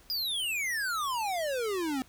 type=exponential sweep; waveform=square; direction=down; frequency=5010 to 252.2 Hz; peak=-30 dBFS; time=0.1-2.02 s; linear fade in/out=0 ms; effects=added 60 Hz sine -63 dBFS peak until 2.08 s + pink hiss -59 dBFS RMS until 2.08 s